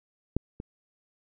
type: clicks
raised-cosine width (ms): 3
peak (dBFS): -12 / -24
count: 2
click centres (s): 0.366 / 0.601
effects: none